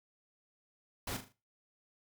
pink noise with echo, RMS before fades -39 dBFS, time 1.07-1.17 s, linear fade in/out 5 ms, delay 39 ms, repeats 4, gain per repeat -8 dB, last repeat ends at 1.326 s, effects noise-tail reverb RT60 0.3 s tail -18 dB re dry

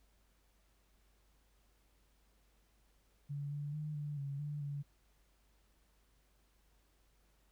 sine tone with pitch steps, 143.1 / 145.4 / 151.7 / 147.1 / 139.7 / 147.3 / 143 Hz, D3 / D3 / D#3 / D3 / C#3 / D3 / D3, -45 / -17 / -44 / +3 / +14 / +6 / -46 cents, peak -38 dBFS, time 3.29-4.83 s, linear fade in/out 20 ms, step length 220 ms, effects added 50 Hz sine -70 dBFS peak until 7.51 s + pink hiss -75 dBFS RMS until 7.51 s

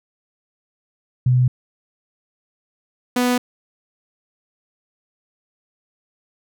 sine / sawtooth tone pair in turn, 125.8 / 247.3 Hz, B2 / B3, +32 / +3 cents, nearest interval octave, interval 1171 cents, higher second, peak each -12 dBFS, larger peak neither, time 1.26-1.48 / 3.16-3.38 s, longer neither, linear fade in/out 5 ms, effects none

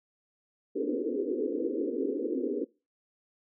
pink band-pass noise, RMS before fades -31 dBFS, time 0.75-2.65 s, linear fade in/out 10 ms, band 250 to 500 Hz, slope 96 dB/octave, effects noise-tail reverb RT60 0.3 s tail -23 dB re dry

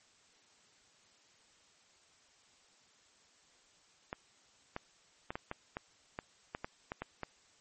clicks, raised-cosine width 0.5 ms, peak -23 dBFS, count 12, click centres 4.129 / 4.764 / 5.305 / 5.355 / 5.514 / 5.769 / 6.189 / 6.549 / 6.645 / 6.919 / 7.02 / 7.233 s, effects white hiss -66 dBFS RMS until 7.6 s + MP3 32 kbps

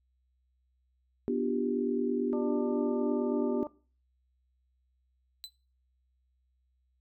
sine chord, G dominant seventh, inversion first, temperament just, 245 / 294 / 352.8 / 392 Hz, B3 / D4 / F4 / G4, -14 / +2 / +18 / 0 cents, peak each -31 / -34 / -36 / -32 dBFS, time 1.28-3.63 s, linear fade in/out 0 ms
harmonic tone, 297.5 Hz, D4, 22 cents sharp, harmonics 1 / 2 / 3 / 4, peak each -40 / -38 / -44 / -47 dBFS, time 2.33-3.67 s, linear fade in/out 0 ms
40% pulse tone with exponential decay, 4018 Hz, B7, 29 cents sharp, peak -34 dBFS, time 5.44-5.52 s, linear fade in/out 0 ms, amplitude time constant 17 ms
effects noise-tail reverb RT60 0.4 s tail -21 dB re dry + added 63 Hz sine -70 dBFS peak until 7 s

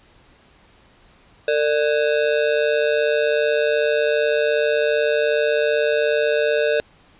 square ring-modulated tone, 523.3 Hz, C5, in tune, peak -14 dBFS, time 1.48-6.8 s, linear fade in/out 0 ms, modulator 71.3 Hz, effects pink hiss -53 dBFS RMS until 7.19 s + resampled to 8000 Hz

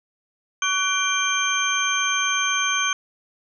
sine tone cluster, 1132 / 1500 / 2356 / 3162 / 6300 Hz, C#6 / F#6 / D7 / G7 / G8, +36 / +23 / +5 / +14 / +8 cents, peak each -26 dBFS, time 0.62-2.93 s, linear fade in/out 2 ms, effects none

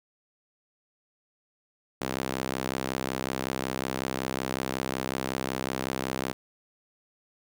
sawtooth tone with high-pass filter, 65.41 Hz, C2, in tune, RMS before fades -32 dBFS, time 2.01-6.33 s, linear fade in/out 5 ms, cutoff 240 Hz, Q 0.69, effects none

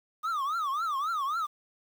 triangle tone with vibrato, 1210 Hz, D#6, 49 cents flat, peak -26 dBFS, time 0.23-1.47 s, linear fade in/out 20 ms, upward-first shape triangle, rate 3.7 Hz, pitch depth 250 cents each way, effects 9-bit

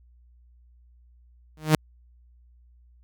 sawtooth tone with exponential growth, 155.1 Hz, D#3, 5 cents flat, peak -8 dBFS, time 1.57-1.75 s, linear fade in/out 2 ms, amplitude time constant 37 ms, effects added 60 Hz sine -53 dBFS peak until 3.03 s

